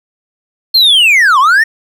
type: linear two-way sweep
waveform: triangle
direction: down then up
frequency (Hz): 4300 to 987.8 to 1880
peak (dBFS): -3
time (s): 0.74-1.64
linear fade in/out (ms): 10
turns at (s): 1.39
effects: none